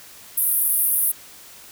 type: band-pass noise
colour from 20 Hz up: pink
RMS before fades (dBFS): -20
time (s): 0.37-1.12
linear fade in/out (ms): 10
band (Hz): 9700 to 16000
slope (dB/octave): 96
effects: white hiss -44 dBFS RMS until 1.71 s